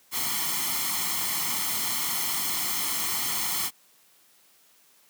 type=noise with comb filter; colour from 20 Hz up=white; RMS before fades=-28 dBFS; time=0.11-3.71 s; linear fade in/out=50 ms; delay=0.94 ms; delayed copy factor=+0.7; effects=white hiss -60 dBFS RMS until 5.09 s + high-pass 150 Hz 12 dB/octave